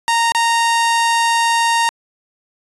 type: tone with dropouts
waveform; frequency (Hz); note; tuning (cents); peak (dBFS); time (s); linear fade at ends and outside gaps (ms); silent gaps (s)
sawtooth; 927; A#5; -10; -9; 0.08-1.89; 0; 0.32-0.349
effects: resampled to 24000 Hz